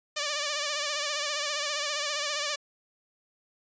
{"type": "tone with vibrato", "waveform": "5% pulse", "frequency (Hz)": 588, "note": "D5", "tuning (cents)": 2, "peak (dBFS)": -17, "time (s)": [0.16, 2.56], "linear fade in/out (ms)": 10, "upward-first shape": "sine", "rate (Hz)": 15, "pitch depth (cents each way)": 62, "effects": ["resampled to 16000 Hz"]}